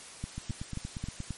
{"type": "two click trains", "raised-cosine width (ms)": 5, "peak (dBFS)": [-24, -22], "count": [8, 5], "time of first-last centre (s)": [[0.38, 1.204], [0.24, 1.307]], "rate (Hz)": [8.5, 3.75], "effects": ["white hiss -47 dBFS RMS until 1.37 s", "MP3 48 kbps"]}